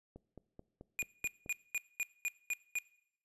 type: click train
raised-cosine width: 2 ms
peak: -37 dBFS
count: 7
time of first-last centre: 0.16-1.462 s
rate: 4.61 Hz
type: tone bursts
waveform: square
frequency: 2443 Hz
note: D#7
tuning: 32 cents flat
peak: -33 dBFS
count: 8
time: 0.99-2.786 s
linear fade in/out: 0 ms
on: 32 ms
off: 220 ms
effects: noise-tail reverb RT60 0.7 s tail -21 dB re dry + resampled to 32000 Hz